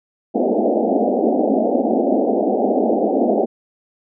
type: band-pass noise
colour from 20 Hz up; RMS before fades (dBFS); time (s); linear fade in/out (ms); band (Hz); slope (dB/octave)
pink; -17; 0.34-3.46; 20; 210 to 780; 96
effects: none